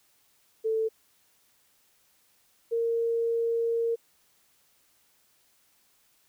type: tone pair in turn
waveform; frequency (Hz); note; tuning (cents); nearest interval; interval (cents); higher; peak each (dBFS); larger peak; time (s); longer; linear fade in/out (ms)
sine; 443.1 / 462.1; A4 / A#4; +12 / -15; minor second; 73; second; -24; neither; 0.64-0.89 / 2.71-3.96; second; 20
effects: white hiss -66 dBFS RMS until 6.28 s